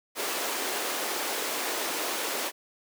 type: high-pass noise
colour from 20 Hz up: pink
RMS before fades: -31 dBFS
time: 0.15-2.52 s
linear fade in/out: 50 ms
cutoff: 330 Hz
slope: 24 dB/octave
effects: none